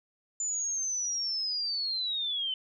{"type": "linear sweep", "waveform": "sine", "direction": "down", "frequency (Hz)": [7080, 3026], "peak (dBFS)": -29, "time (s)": [0.4, 2.54], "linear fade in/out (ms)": 2, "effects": []}